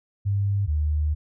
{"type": "tone pair in turn", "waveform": "sine", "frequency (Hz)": [100, 75.56], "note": ["G2", "D2"], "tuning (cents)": [35, 50], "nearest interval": "perfect fourth", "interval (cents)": 485, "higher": "first", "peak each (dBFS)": -20, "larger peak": "neither", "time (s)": [[0.25, 0.67], [0.67, 1.15]], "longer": "second", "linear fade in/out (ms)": 20, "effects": []}